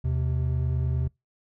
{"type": "tone pair together", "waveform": "triangle", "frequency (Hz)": [78.87, 128.3], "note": ["D#2", "C3"], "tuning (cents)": [24, -34], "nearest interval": "minor sixth", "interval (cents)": 842, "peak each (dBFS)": -24, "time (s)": [0.04, 1.08], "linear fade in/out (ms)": 10, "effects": ["noise-tail reverb RT60 0.2 s tail -25 dB re dry"]}